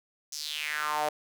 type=tone with high-pass filter sweep; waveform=sawtooth; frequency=151 Hz; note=D3; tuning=48 cents sharp; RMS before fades=-32 dBFS; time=0.32-1.09 s; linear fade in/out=5 ms; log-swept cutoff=6100 to 620 Hz; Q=4.3; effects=none